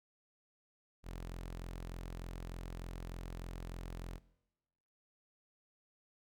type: tone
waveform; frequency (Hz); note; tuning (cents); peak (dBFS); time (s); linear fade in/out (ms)
sawtooth; 43.33; F1; -13; -39; 1.03-4.2; 50
effects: noise-tail reverb RT60 1.0 s tail -20 dB re dry